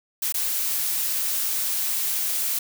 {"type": "noise with dropouts", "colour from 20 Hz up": "blue", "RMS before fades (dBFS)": -25, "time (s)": [0.22, 2.59], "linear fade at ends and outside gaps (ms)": 5, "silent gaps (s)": [0.324, 0.342], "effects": []}